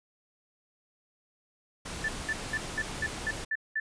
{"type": "noise", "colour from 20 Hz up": "pink", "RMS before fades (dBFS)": -38, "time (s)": [1.85, 3.45], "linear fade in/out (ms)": 10}
{"type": "tone bursts", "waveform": "sine", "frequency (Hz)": 1760, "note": "A6", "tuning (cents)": 0, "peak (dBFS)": -27, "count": 8, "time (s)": [2.04, 3.8], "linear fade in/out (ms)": 5, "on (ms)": 45, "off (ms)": 200}
{"effects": ["resampled to 22050 Hz"]}